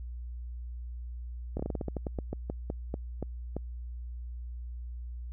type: slowing click train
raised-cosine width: 2 ms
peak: -20 dBFS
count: 17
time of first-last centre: 1.57-3.566 s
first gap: 25 ms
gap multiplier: 1.19
effects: added 60 Hz sine -37 dBFS peak until 5.32 s